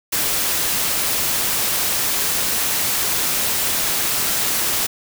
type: noise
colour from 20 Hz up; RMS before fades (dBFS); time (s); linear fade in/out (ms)
white; -20; 0.12-4.87; 10
effects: none

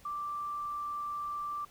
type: tone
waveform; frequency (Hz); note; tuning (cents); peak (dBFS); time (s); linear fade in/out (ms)
sine; 1174.7; D6; 0; -34; 0.05-1.65; 5
effects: pink hiss -59 dBFS RMS until 1.7 s

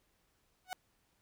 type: tone with exponential growth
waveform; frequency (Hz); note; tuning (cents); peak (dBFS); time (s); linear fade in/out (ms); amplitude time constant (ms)
sawtooth; 740; F#5; 0; -30; 0.65-0.73; 0; 16
effects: pink hiss -75 dBFS RMS until 1.21 s

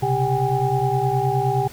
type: tone cluster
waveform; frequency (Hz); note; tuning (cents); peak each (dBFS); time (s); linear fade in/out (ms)
sine; 126.5 / 136.1 / 397.6 / 760 / 820; B2 / C#3 / G4 / F#5 / G#5; +42 / -31 / +25 / +46 / -22; -24; 0.02-1.68; 10
effects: pink hiss -42 dBFS RMS until 1.72 s

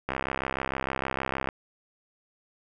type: click train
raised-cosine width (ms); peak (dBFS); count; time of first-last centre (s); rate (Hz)
0.5; -13; 94; 0.09-1.488; 66.5
effects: none

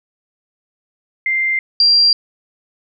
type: tone pair in turn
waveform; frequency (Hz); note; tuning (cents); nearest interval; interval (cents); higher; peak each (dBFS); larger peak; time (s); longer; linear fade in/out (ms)
sine; 2093 / 4746; C7 / D8; 0 / +17; octave + major second; 1417; second; -14 / -8; second; 1.26-1.59 / 1.8-2.13; neither; 2
effects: none

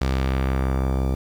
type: tone with low-pass filter sweep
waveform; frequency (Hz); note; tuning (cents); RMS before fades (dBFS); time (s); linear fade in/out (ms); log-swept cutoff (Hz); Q
sawtooth; 66; C2; +16; -22; 0.01-1.15; 5; 6200 to 600; 0.87
effects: 7-bit

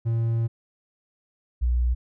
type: tone pair in turn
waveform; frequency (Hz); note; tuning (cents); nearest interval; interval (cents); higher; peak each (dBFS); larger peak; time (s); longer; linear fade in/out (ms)
triangle / sine; 114.9 / 60.69; A#2 / B1; -25 / -30; major seventh; 1105; first; -19; neither; 0.05-0.48 / 1.61-1.95; first; 20
effects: none

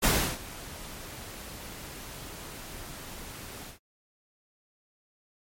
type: noise with ADSR envelope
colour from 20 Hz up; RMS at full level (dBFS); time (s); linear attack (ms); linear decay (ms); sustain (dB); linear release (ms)
pink; -22; 0.02-3.79; 24; 330; -20; 130
effects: MP3 64 kbps

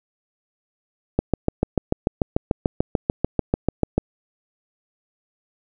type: click train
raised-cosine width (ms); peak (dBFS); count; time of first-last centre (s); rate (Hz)
2; -4; 20; 1.19-3.98; 6.81
effects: none

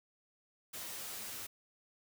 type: noise with comb filter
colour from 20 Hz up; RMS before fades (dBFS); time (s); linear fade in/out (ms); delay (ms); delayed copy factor
white; -44; 0.73-1.47; 10; 9.4; +0.55
effects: none

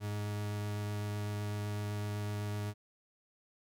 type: tone with vibrato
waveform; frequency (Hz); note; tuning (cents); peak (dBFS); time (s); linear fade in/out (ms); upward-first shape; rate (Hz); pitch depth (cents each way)
40% pulse; 103.83; G#2; 0; -34; 0-2.74; 50; sine; 7.9; 8
effects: none

